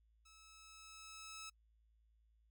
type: tone with level ramp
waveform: 10% pulse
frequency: 1300 Hz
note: E6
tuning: 24 cents flat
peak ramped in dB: -55 to -40 dBFS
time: 0.25-1.5 s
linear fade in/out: 10 ms
effects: noise-tail reverb RT60 0.1 s tail -26 dB re dry + added 55 Hz sine -70 dBFS peak until 2.5 s